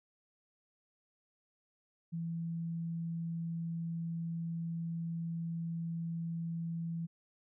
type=tone; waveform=sine; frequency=166.6 Hz; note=E3; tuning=19 cents sharp; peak=-35 dBFS; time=2.12-7.07 s; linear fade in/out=20 ms; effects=none